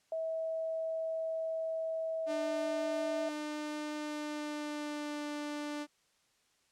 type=tone; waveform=sine; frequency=647 Hz; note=E5; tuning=32 cents flat; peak=-33 dBFS; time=0.12-3.29 s; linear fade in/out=2 ms
type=tone with pitch glide; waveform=sawtooth; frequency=300.9 to 295.2 Hz; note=D4 to D4; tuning=+42 to +9 cents; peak=-33 dBFS; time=2.26-5.87 s; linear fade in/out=50 ms; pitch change=-33 cents; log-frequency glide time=3.95-5.27 s
effects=white hiss -72 dBFS RMS until 6.71 s + low-pass 8000 Hz 12 dB/octave